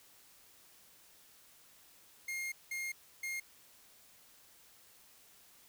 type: tone bursts at uneven times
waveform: 45% pulse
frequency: 2132 Hz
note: C7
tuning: 32 cents sharp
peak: -37 dBFS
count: 3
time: 2.28-2.52 / 2.71-2.92 / 3.23-3.4 s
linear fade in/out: 5 ms
effects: white hiss -62 dBFS RMS until 5.68 s